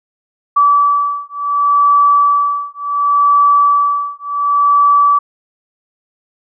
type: beating tone pair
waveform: sine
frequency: 1152 / 1152.69 Hz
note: D6 / D6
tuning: -34 / -33 cents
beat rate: 0.69 Hz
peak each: -12 dBFS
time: 0.56-5.19 s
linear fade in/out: 10 ms
effects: none